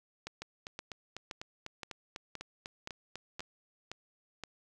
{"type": "two click trains", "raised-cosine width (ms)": 0.2, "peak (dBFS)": [-24, -23], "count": [13, 9], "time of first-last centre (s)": [[0.42, 3.405], [0.27, 4.437]], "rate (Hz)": [4.02, 1.92], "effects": []}